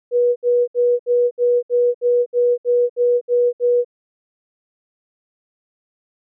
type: tone bursts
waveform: sine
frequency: 485.6 Hz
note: B4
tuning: 29 cents flat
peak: -12 dBFS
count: 12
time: 0.11-3.847 s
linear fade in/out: 50 ms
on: 250 ms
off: 67 ms
effects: none